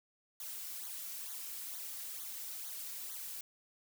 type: noise with flanger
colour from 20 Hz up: blue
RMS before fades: -44 dBFS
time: 0.4-3.41 s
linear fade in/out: 2 ms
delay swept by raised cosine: 0.38 to 3.28 ms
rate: 2.2 Hz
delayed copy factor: -0.85
effects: none